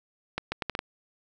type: accelerating click train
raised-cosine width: 0.3 ms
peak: -13 dBFS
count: 6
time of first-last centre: 0.38-0.791 s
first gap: 140 ms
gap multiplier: 0.73
effects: none